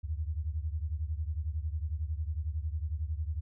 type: beating tone pair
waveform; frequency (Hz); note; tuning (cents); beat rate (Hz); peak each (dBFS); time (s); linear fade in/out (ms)
sine; 74.3 / 85.3; D2 / F2; +21 / -40; 11; -33 / -36; 0.03-3.41; 20
effects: none